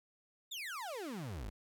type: exponential sweep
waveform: 35% pulse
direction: down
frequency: 3786 to 43.81 Hz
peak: -39 dBFS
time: 0.51-1.5 s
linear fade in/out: 10 ms
effects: 13-bit